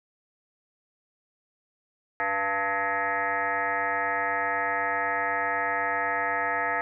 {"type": "tone with frequency modulation", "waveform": "sine", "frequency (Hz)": 1283, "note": "E6", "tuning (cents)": -47, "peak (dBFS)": -24, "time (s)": [2.2, 6.81], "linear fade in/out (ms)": 0, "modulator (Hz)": 198, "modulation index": 3.7, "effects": []}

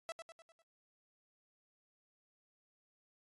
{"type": "tone with echo", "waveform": "sawtooth", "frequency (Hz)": 660, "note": "E5", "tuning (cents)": 2, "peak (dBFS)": -36, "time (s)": [0.09, 0.12], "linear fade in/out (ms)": 0, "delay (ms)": 100, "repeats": 5, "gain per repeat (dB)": -6, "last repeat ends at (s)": 0.62, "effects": ["AAC 32 kbps"]}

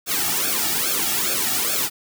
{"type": "noise with flanger", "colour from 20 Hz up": "white", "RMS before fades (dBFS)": -22, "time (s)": [0.06, 1.9], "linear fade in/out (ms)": 50, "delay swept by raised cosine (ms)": [1, 1.99], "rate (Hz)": 2.4, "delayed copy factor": -1, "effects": []}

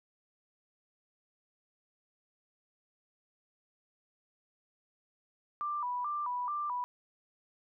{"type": "tone with vibrato", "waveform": "sine", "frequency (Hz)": 1079, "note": "C#6", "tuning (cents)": -47, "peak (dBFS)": -32, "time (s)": [5.61, 6.84], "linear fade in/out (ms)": 0, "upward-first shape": "square", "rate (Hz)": 2.3, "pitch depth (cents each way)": 160, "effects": []}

